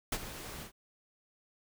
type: noise with ADSR envelope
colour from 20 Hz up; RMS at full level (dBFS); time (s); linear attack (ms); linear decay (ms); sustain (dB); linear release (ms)
pink; -31; 0.12-0.72; 4; 52; -13; 98
effects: none